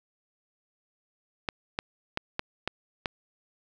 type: clicks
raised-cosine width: 0.3 ms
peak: -12 dBFS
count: 6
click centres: 1.488 / 1.789 / 2.174 / 2.394 / 2.676 / 3.058 s
effects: none